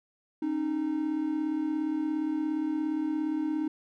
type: tone pair together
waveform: triangle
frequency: 271.7 / 308.9 Hz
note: C#4 / D#4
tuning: -35 / -12 cents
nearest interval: major second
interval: 223 cents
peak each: -32 / -26 dBFS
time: 0.42-3.68 s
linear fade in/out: 5 ms
effects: none